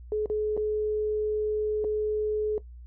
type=tone with dropouts; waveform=sine; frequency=425.9 Hz; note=G#4; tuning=44 cents sharp; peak=-24 dBFS; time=0.12-2.58 s; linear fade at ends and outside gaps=1 ms; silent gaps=0.259-0.299 / 0.567-0.575 / 1.842-1.846 s; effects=noise-tail reverb RT60 0.1 s tail -17 dB re dry + added 60 Hz sine -42 dBFS peak until 2.86 s